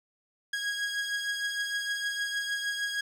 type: beating tone pair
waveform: sawtooth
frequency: 1646 / 1652.5 Hz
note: G#6 / G#6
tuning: -16 / -9 cents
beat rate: 6.5 Hz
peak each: -27 / -33 dBFS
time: 0.53-3.01 s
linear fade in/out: 5 ms
effects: low-pass 8000 Hz 12 dB/octave + 9-bit